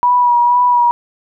sine tone with vibrato, 971 Hz, B5, 30 cents flat, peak -8 dBFS, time 0.03-0.91 s, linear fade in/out 0 ms, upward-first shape sine, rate 2.1 Hz, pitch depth 25 cents each way, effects none

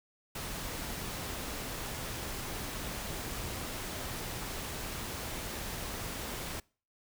pink noise, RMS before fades -39 dBFS, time 0.35-6.6 s, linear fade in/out 5 ms, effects noise-tail reverb RT60 0.4 s tail -25 dB re dry

